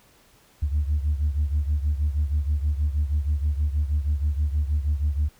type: beating tone pair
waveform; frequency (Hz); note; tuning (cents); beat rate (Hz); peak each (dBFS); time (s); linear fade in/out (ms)
sine; 72.3 / 78.6; D2 / D#2; -27 / +18; 6.3; -21 / -25; 0.62-5.29; 10
effects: tanh soft clip ceiling -16 dBFS + pink hiss -57 dBFS RMS until 5.39 s